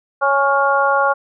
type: harmonic tone with a mistuned harmonic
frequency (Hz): 277.2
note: C#4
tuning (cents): 0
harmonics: 2 / 3 / 4 / 5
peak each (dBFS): -18 / -18 / -18 / -18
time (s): 0.21-1.14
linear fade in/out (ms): 20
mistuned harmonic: 5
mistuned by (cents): +23
effects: none